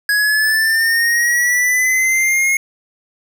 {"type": "linear sweep", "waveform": "square", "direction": "up", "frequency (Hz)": [1661.2, 2164], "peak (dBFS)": -13, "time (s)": [0.09, 2.57], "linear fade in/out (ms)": 2, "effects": []}